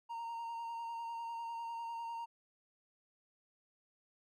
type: tone with vibrato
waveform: triangle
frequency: 926 Hz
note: A#5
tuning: 12 cents flat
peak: -38 dBFS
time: 0.09-2.26 s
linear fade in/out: 20 ms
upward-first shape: square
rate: 10 Hz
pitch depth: 15 cents each way
effects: none